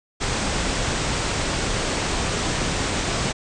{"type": "low-pass noise", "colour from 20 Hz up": "pink", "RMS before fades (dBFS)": -24, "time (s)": [0.2, 3.33], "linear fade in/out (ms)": 20, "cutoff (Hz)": 8700, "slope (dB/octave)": 96, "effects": []}